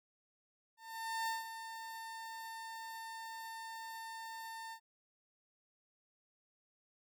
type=tone with ADSR envelope; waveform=30% pulse; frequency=902 Hz; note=A5; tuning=43 cents sharp; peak=-32 dBFS; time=0.77-4.8 s; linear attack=510 ms; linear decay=160 ms; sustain=-10 dB; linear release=78 ms; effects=none